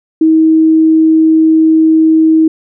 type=tone; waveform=sine; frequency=318.7 Hz; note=D#4; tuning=42 cents sharp; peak=-4 dBFS; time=0.21-2.48 s; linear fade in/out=5 ms; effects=none